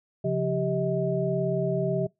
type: tone cluster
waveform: sine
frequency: 136.6 / 174.9 / 391.1 / 634 Hz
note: C#3 / F3 / G4 / D#5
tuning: -25 / +3 / -4 / +32 cents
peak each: -29 dBFS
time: 0.24-2.07 s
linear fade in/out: 10 ms
effects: noise-tail reverb RT60 0.2 s tail -24 dB re dry